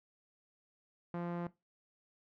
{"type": "tone with low-pass filter", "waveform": "sawtooth", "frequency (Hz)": 173.1, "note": "F3", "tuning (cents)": -15, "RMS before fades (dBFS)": -39, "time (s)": [1.14, 1.47], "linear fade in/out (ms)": 2, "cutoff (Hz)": 1300, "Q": 0.9, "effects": ["noise-tail reverb RT60 0.2 s tail -17 dB re dry"]}